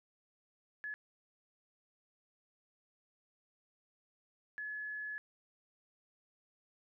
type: tone bursts at uneven times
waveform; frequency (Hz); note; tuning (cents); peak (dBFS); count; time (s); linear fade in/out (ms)
sine; 1705; G#6; +45; -39; 2; 0.84-0.94 / 4.58-5.18; 0
effects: none